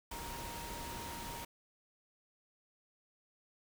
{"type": "tone in noise", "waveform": "sine", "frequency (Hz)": 936, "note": "A#5", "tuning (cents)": 7, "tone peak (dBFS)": -47, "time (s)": [0.11, 1.45], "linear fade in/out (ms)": 5, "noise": "pink", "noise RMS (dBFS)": -45, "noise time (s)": [0.11, 1.45], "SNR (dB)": -5, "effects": []}